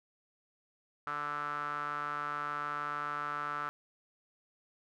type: tone with band-pass filter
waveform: sawtooth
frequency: 146.83 Hz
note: D3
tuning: in tune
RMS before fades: -37 dBFS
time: 1.07-3.69 s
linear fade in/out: 0 ms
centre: 1300 Hz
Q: 7.3
effects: none

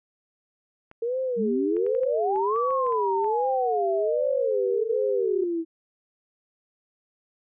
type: clicks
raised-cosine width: 0.5 ms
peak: -31 dBFS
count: 11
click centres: 0.914 / 1.767 / 1.865 / 1.95 / 2.034 / 2.36 / 2.561 / 2.707 / 2.866 / 2.924 / 3.244 s
type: tone with vibrato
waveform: sine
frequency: 450 Hz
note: A4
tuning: 39 cents sharp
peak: -24 dBFS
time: 1.02-5.44 s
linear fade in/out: 5 ms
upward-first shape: sine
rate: 1.3 Hz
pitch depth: 260 cents each way
type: exponential two-way sweep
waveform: sine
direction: up then down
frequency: 190 to 1174.7 to 323.3 Hz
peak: -24 dBFS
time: 1.36-5.65 s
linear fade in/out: 50 ms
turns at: 2.58 s
effects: none

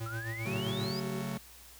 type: tone with tremolo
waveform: square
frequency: 112.9 Hz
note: A2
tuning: 45 cents sharp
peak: -35 dBFS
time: 0-0.92 s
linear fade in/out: 10 ms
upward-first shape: sine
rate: 7.6 Hz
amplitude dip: 65%
type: exponential sweep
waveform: sine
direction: up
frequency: 1318.5 to 5070 Hz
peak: -39 dBFS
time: 0.06-1 s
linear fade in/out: 2 ms
type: chord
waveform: 45% pulse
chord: F# minor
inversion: second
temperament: just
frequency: 138.75 / 185 / 222 Hz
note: C#3 / F#3 / A3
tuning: +2 / 0 / +16 cents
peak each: -39 / -39 / -39 dBFS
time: 0.45-1.38 s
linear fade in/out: 10 ms
type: tone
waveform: sine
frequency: 380.7 Hz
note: F#4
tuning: 49 cents sharp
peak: -39 dBFS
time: 0.46-1.23 s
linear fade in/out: 20 ms
effects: added 60 Hz sine -58 dBFS peak until 1.79 s + white hiss -54 dBFS RMS until 1.79 s

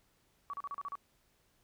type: tone bursts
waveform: sine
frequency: 1135 Hz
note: C#6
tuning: 41 cents sharp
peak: -37 dBFS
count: 7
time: 0.5-0.954 s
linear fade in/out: 0 ms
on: 34 ms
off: 36 ms
effects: pink hiss -72 dBFS RMS until 1.63 s

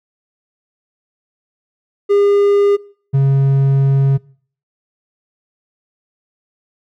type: tone pair in turn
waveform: triangle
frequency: 404.7 / 136.86 Hz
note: G#4 / C#3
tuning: -45 / -22 cents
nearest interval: octave + perfect fifth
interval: 1877 cents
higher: first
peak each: -7 dBFS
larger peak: neither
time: 2.09-2.77 / 3.13-4.18 s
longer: second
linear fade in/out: 20 ms
effects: noise-tail reverb RT60 0.5 s tail -22 dB re dry

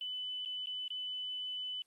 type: tone with dropouts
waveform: sine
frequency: 3002 Hz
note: F#7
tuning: 24 cents sharp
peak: -37 dBFS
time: 0.01-1.82 s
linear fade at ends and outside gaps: 1 ms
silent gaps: 0.45-0.458 / 0.659-0.67 / 0.879-0.904 s
effects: white hiss -75 dBFS RMS until 1.86 s + Opus 24 kbps

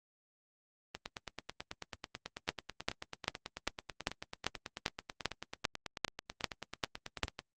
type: two click trains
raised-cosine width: 0.2 ms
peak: -12 / -22 dBFS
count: 13 / 60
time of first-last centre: 2.49-7.233 / 0.95-7.391 s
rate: 2.53 / 9.16 Hz
effects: Opus 32 kbps

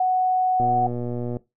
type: tone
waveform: sine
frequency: 741 Hz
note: F#5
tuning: 2 cents sharp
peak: -17 dBFS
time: 0-0.87 s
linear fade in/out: 5 ms
type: click train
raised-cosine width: 2 ms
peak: -17 dBFS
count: 94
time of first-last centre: 0.6-1.369 s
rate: 121 Hz
effects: noise-tail reverb RT60 0.2 s tail -18 dB re dry

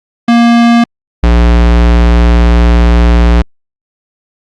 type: tone pair in turn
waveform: square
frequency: 235 / 58.75 Hz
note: A#3 / A#1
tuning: +14 / +14 cents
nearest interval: 2 octaves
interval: 2400 cents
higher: first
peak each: -4 dBFS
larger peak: neither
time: 0.28-0.84 / 1.23-3.42 s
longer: second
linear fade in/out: 5 ms
effects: low-pass 4000 Hz 12 dB/octave + Opus 48 kbps

